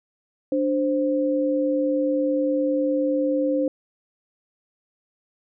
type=tone pair together; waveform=sine; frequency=293.7 / 523.3 Hz; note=D4 / C5; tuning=0 / 0 cents; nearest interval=minor seventh; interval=1000 cents; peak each=-22 dBFS; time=0.52-3.68 s; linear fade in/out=2 ms; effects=none